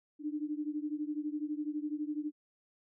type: beating tone pair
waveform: sine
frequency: 295.7 / 307.7 Hz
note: D4 / D#4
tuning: +12 / -19 cents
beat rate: 12 Hz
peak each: -36 / -38 dBFS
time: 0.19-2.32 s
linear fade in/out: 50 ms
effects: none